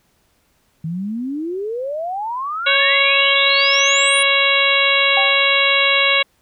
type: exponential sweep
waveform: sine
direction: up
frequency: 155.56 to 9790 Hz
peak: -21 dBFS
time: 0.84-4.23 s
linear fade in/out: 5 ms
type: harmonic tone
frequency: 554.4 Hz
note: C#5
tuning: in tune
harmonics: 1 / 2 / 3 / 4 / 5 / 6 / 7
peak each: -22 / -22 / -24 / -17 / -18 / -21 / -21 dBFS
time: 2.66-6.23 s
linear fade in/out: 10 ms
type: tone with exponential decay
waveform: sine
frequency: 784 Hz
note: G5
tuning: in tune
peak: -16 dBFS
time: 5.17-5.49 s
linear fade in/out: 1 ms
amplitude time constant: 68 ms
effects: pink hiss -61 dBFS RMS until 6.41 s